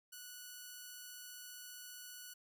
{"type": "tone", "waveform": "5% pulse", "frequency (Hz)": 1475, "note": "F#6", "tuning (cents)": -6, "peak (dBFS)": -38, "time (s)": [0.12, 2.34], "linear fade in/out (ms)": 10, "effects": []}